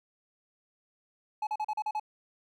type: tone bursts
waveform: triangle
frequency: 853 Hz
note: G#5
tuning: 46 cents sharp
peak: -27 dBFS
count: 7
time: 1.42-1.998 s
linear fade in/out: 5 ms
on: 50 ms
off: 38 ms
effects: none